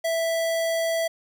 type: tone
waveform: square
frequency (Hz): 659.3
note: E5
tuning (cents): 0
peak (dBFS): -23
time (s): 0.04-1.08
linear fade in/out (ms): 10
effects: 10-bit